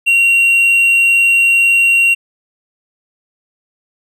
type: tone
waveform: triangle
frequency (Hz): 2751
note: F7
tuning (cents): -27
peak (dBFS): -6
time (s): 0.06-2.15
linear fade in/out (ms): 20
effects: none